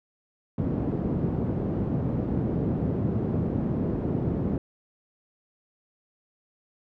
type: band-pass noise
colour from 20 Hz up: pink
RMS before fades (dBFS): -27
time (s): 0.58-4.58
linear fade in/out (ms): 2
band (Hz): 110 to 310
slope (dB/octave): 12
effects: none